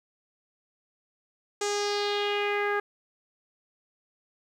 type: tone with low-pass filter sweep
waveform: sawtooth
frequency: 410 Hz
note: G#4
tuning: 22 cents flat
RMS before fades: -28 dBFS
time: 1.61-2.8 s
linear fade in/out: 5 ms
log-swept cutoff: 7300 to 1600 Hz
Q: 3.1
effects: 10-bit